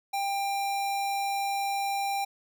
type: tone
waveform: square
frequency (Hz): 794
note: G5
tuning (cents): +22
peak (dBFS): -28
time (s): 0.13-2.25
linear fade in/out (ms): 10
effects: none